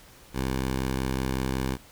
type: tone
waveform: 10% pulse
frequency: 65.4 Hz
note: C2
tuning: in tune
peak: -18 dBFS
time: 0.33-1.78 s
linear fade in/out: 50 ms
effects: pink hiss -52 dBFS RMS until 1.91 s